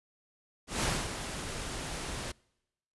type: noise with ADSR envelope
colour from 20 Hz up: pink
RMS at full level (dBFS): -29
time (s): 0.67-2.32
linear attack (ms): 160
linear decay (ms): 260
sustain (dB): -9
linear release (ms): 9
effects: noise-tail reverb RT60 0.9 s tail -26 dB re dry + resampled to 24000 Hz